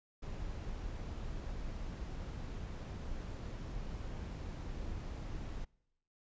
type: noise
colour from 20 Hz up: brown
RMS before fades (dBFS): -42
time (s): 0.22-5.65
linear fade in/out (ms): 10
effects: noise-tail reverb RT60 0.9 s tail -26 dB re dry + resampled to 16000 Hz